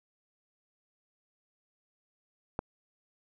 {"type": "click", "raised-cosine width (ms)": 1, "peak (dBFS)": -17, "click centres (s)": 2.591, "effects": []}